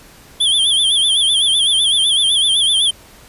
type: tone with vibrato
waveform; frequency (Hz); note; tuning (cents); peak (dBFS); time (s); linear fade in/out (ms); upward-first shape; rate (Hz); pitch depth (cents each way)
square; 3322; G#7; 0; -12; 0.4-2.91; 10; sine; 7.9; 110
effects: pink hiss -43 dBFS RMS until 3.28 s + resampled to 32000 Hz